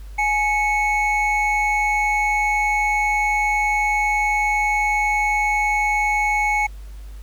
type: tone pair together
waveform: triangle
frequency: 840 / 2208 Hz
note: G#5 / C#7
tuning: +19 / -7 cents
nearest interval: octave + perfect fourth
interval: 1674 cents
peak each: -18 dBFS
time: 0.18-6.67 s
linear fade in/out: 10 ms
effects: added 50 Hz sine -33 dBFS peak until 7.22 s + pink hiss -52 dBFS RMS until 7.22 s